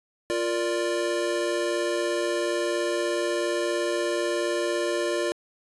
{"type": "chord", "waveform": "square", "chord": "Bb major", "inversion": "second", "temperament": "equal", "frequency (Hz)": [349.2, 466.2, 587.3], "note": ["F4", "Bb4", "D5"], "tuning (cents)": [0, 0, 0], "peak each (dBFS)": [-28, -32, -29], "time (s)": [0.3, 5.32], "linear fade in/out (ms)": 0, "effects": ["resampled to 24000 Hz"]}